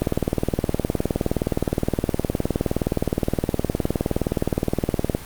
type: click train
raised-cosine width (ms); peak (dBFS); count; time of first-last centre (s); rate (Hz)
2; -6; 100; 0.02-5.15; 19.3
effects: pink hiss -38 dBFS RMS until 5.25 s + Opus 32 kbps